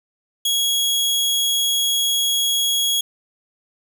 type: tone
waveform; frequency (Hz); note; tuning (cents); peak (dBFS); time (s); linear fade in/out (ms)
sawtooth; 3322; G#7; 0; -14; 0.45-3.01; 5
effects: none